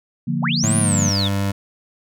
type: chord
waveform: sine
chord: Bb major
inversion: first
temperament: just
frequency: 145.68 / 174.81 / 233.1 Hz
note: D3 / F3 / Bb3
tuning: -14 / +2 / 0 cents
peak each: -23 dBFS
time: 0.27-1.1 s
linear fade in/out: 10 ms
type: linear two-way sweep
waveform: sine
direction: up then down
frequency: 460.8 to 9956 to 3168 Hz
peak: -20 dBFS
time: 0.42-1.29 s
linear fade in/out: 20 ms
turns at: 0.78 s
type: tone with pitch glide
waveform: 25% pulse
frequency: 109.3 to 99.08 Hz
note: A2 to G2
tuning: -11 to +19 cents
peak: -15 dBFS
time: 0.63-1.52 s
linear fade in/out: 10 ms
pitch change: -170 cents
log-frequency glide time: 0.79-0.93 s
effects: none